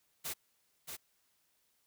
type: noise with echo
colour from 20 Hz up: white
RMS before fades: -39 dBFS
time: 0.24-0.34 s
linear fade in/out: 20 ms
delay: 630 ms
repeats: 1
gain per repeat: -5 dB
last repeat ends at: 0.97 s
effects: white hiss -75 dBFS RMS until 1.86 s